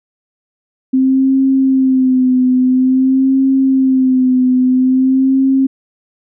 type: tone with vibrato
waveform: sine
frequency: 260.6 Hz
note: C4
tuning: 7 cents flat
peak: -8 dBFS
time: 0.93-5.67 s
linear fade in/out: 10 ms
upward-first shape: sine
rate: 0.49 Hz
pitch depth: 45 cents each way
effects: none